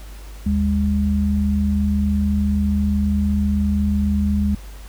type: tone pair together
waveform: sine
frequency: 76 / 204 Hz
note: D#2 / G#3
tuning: -40 / -31 cents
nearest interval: octave + perfect fourth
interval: 1709 cents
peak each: -19 / -18 dBFS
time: 0.46-4.55 s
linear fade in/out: 5 ms
effects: added 50 Hz sine -34 dBFS peak until 4.88 s + pink hiss -45 dBFS RMS until 4.88 s